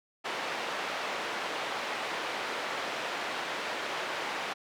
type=band-pass noise; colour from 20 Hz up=pink; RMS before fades=-35 dBFS; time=0.24-4.54 s; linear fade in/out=20 ms; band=530 to 3200 Hz; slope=12 dB/octave; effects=none